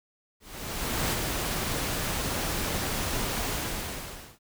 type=noise with ADSR envelope; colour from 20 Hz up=pink; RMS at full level=-27 dBFS; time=0.4-4.39 s; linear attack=730 ms; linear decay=19 ms; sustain=-3 dB; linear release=900 ms; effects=none